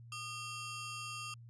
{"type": "ring-modulated tone", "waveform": "sawtooth", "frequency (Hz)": 1973, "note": "B6", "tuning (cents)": -2, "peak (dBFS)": -35, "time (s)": [0.12, 1.34], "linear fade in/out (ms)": 2, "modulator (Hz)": 749, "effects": ["added 117 Hz sine -51 dBFS peak until 1.49 s", "resampled to 24000 Hz"]}